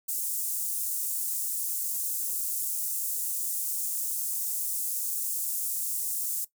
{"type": "high-pass noise", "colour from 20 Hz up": "pink", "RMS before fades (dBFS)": -31, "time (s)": [0.08, 6.45], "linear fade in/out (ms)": 10, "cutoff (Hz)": 8100, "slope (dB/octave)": 24, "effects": ["noise-tail reverb RT60 0.1 s tail -17 dB re dry"]}